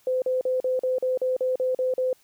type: tone bursts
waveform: sine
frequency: 512 Hz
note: C5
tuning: 38 cents flat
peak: -21 dBFS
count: 11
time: 0.07-2.13 s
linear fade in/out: 2 ms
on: 150 ms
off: 41 ms
effects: white hiss -61 dBFS RMS until 2.23 s